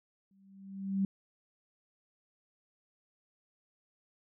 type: tone with exponential growth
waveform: sine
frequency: 194.6 Hz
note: G3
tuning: 12 cents flat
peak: -25 dBFS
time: 0.31-1.05 s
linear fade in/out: 2 ms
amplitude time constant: 160 ms
effects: none